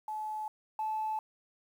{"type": "tone pair in turn", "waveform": "sine", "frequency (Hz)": [860, 868.5], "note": ["A5", "A5"], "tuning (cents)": [-40, -23], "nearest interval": "unison", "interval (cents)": 17, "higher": "second", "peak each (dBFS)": [-34, -30], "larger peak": "second", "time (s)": [[0.08, 0.48], [0.79, 1.19]], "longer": "neither", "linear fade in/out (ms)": 2, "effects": ["tanh soft clip ceiling -26 dBFS", "10-bit"]}